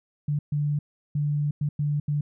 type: tone bursts at uneven times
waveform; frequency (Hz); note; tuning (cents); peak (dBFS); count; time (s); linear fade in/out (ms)
sine; 146.83; D3; 0; -22; 6; 0.28-0.39 / 0.52-0.79 / 1.15-1.51 / 1.61-1.69 / 1.79-2 / 2.08-2.21; 5
effects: none